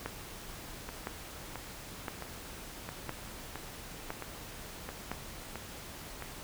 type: two click trains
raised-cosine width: 0.5 ms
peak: -20 / -24 dBFS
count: 6 / 9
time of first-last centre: 0.06-5.116 / 0.89-6.223 s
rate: 0.989 / 1.5 Hz
effects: pink hiss -46 dBFS RMS until 6.43 s